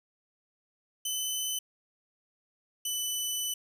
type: tone pair in turn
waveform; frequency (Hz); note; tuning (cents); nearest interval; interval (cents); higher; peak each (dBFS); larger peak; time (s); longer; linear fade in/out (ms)
15% pulse; 3025 / 2992; F#7 / F#7; +38 / +19; unison; 19; first; -23; neither; 1.05-1.59 / 2.85-3.54; second; 5
effects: none